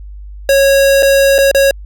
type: tone with dropouts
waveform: square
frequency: 550 Hz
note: C#5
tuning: 14 cents flat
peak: -7 dBFS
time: 0.49-1.71 s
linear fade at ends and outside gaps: 2 ms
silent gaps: 1.025-1.029 / 1.382-1.386 / 1.514-1.547 s
effects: added 50 Hz sine -27 dBFS peak until 1.85 s